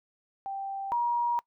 sine tone pair in turn, 784 / 952.5 Hz, G5 / A#5, 0 / +37 cents, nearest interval minor third, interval 337 cents, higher second, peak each -32 / -24 dBFS, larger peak second, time 0.46-0.92 / 0.92-1.39 s, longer second, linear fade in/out 0 ms, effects noise-tail reverb RT60 0.1 s tail -23 dB re dry

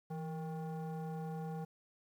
sine tone with frequency modulation, 164.81 Hz, E3, in tune, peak -37 dBFS, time 0.1-1.65 s, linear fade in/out 10 ms, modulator 630 Hz, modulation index 0.75, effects tanh soft clip ceiling -36 dBFS + 11-bit

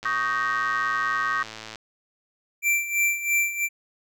click train, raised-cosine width 0.2 ms, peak -20 dBFS, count 191, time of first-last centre 0.03-1.757 s, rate 110 Hz
sine chord, Eb dominant seventh, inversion third, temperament just, 1120.1 / 1244.5 / 1555.6 / 1866.8 Hz, Db6 / Eb6 / G6 / Bb6, +18 / 0 / -14 / +2 cents, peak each -28 dBFS, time 0.05-1.43 s, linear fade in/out 5 ms
square tone with tremolo, 2349 Hz, D7, in tune, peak -19 dBFS, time 2.62-3.69 s, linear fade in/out 50 ms, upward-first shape sine, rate 3 Hz, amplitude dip 75%
effects none

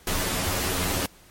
pink noise with comb filter, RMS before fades -26 dBFS, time 0.07-1.06 s, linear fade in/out 2 ms, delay 11 ms, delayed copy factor +0.9, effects pink hiss -53 dBFS RMS until 1.3 s + MP3 64 kbps

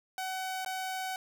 sawtooth tone with dropouts, 753 Hz, F#5, 30 cents sharp, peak -30 dBFS, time 0.18-1.16 s, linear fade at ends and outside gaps 1 ms, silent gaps 0.648-0.661 s, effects none

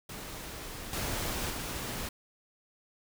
pink noise with level steps, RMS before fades -42 / -34 / -37 dBFS, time 0.09-2.09 s, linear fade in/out 5 ms, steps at 0.93 / 1.5 s, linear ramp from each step 2 ms, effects none

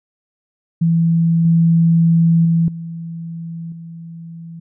sine tone with level steps, 166.2 Hz, E3, 15 cents sharp, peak -11 / -9 / -11 / -25 / -30 dBFS, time 0.81-4.6 s, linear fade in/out 10 ms, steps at 1.45 / 2.45 / 2.68 / 3.72 s, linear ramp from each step 2 ms, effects none

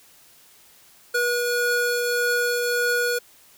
square tone pair together, 483.9 / 1450 Hz, B4 / F#6, -35 / -35 cents, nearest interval octave + perfect fifth, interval 1900 cents, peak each -24 dBFS, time 1.14-3.19 s, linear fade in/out 10 ms, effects white hiss -53 dBFS RMS until 3.57 s

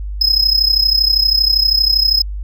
triangle tone with amplitude modulation, 5110 Hz, D#8, 45 cents sharp, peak -6 dBFS, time 0.21-2.22 s, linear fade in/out 5 ms, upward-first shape sine, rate 32.6 Hz, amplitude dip 80%, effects added 50 Hz sine -21 dBFS peak until 2.43 s

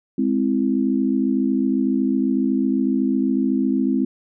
sine chord, Ab augmented, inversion none, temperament equal, 207.7 / 261.6 / 329.6 Hz, Ab3 / C4 / E4, 0 / 0 / 0 cents, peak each -22 / -19 / -24 dBFS, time 0.18-4.05 s, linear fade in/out 5 ms, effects none

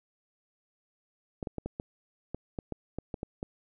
clicks, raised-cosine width 2 ms, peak -21 dBFS, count 12, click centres 1.428 / 1.472 / 1.583 / 1.66 / 1.799 / 2.346 / 2.588 / 2.723 / 2.986 / 3.142 / 3.231 / 3.429 s, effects none

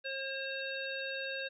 harmonic tone with a mistuned harmonic, 538 Hz, C5, 48 cents sharp, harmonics 1 / 3 / 5 / 7 / 8, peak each -41 / -40 / -42 / -46 / -49 dBFS, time 0.04-1.49 s, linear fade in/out 20 ms, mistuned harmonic 8, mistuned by +17 cents, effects none

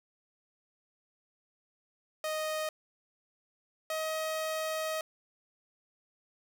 sawtooth tone pair in turn, 622.3 / 631.4 Hz, D#5 / D#5, 0 / +25 cents, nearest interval unison, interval 25 cents, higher second, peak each -28 dBFS, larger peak neither, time 2.24-2.69 / 3.9-5.01 s, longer second, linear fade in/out 2 ms, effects none

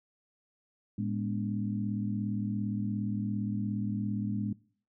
sine tone cluster, 110.3 / 206.3 / 243.6 / 286.4 Hz, A2 / G#3 / B3 / D4, +5 / -11 / -24 / -43 cents, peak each -35 / -32 / -39 / -40 dBFS, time 0.98-4.53 s, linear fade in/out 5 ms, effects noise-tail reverb RT60 0.5 s tail -22 dB re dry

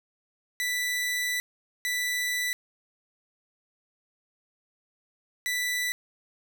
sawtooth tone bursts at uneven times, 1977 Hz, B6, 1 cent sharp, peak -23 dBFS, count 3, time 0.6-1.4 / 1.85-2.53 / 5.46-5.92 s, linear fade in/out 0 ms, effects none

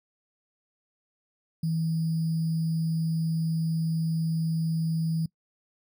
sine tone with sample-and-hold, 162.1 Hz, E3, 29 cents flat, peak -24 dBFS, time 1.63-5.26 s, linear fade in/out 5 ms, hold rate 4900 Hz, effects noise-tail reverb RT60 0.1 s tail -23 dB re dry

